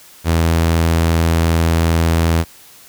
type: tone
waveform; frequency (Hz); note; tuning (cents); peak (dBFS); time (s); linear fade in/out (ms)
sawtooth; 82.6; E2; +4; -8; 0.24-2.45; 50
effects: white hiss -43 dBFS RMS until 2.88 s